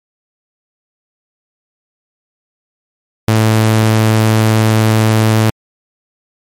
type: tone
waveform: sawtooth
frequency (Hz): 110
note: A2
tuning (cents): 0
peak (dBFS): -4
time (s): 3.28-5.5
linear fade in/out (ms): 0
effects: MP3 64 kbps